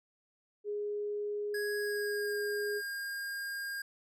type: tone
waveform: sine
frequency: 414.4 Hz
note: G#4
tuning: 4 cents flat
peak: -33 dBFS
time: 0.64-2.82 s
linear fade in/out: 50 ms
type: tone with pitch glide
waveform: square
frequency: 1661.2 to 1613.9 Hz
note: G#6 to G6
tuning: 0 to +50 cents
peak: -37 dBFS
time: 1.54-3.82 s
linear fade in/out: 5 ms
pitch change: -50 cents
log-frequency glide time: 1.77-2.38 s
effects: none